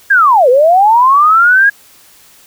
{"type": "linear two-way sweep", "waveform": "sine", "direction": "down then up", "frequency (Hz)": [1661.2, 476.3, 1661.2], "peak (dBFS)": -4, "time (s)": [0.1, 1.7], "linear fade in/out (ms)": 10, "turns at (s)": 0.49, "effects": ["white hiss -43 dBFS RMS until 2.46 s"]}